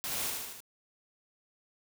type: noise with echo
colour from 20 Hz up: white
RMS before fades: -36 dBFS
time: 0.04-0.3 s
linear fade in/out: 0 ms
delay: 76 ms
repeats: 4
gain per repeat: -3 dB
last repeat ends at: 0.604 s
effects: none